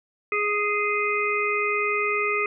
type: harmonic tone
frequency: 415.3 Hz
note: G#4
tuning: in tune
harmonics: 1 / 3 / 5 / 6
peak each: -27 / -27 / -27 / -27 dBFS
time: 0.32-2.46 s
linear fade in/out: 2 ms
effects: none